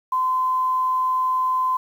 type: tone with quantisation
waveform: sine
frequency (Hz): 1027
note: C6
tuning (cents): -33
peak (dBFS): -18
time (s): 0.12-1.77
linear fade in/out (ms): 5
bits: 8
effects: none